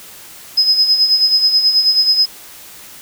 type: tone with tremolo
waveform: sine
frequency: 5070 Hz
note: D#8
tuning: 32 cents sharp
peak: -7 dBFS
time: 0.57-2.26 s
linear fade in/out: 10 ms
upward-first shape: sine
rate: 9.3 Hz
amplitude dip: 60%
effects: white hiss -37 dBFS RMS until 3.01 s